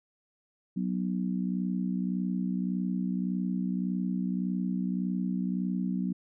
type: harmonic tone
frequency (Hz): 61.74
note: B1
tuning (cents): 0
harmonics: 3 / 4 / 5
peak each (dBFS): -29 / -33 / -40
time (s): 0.76-6.13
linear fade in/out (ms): 10
effects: none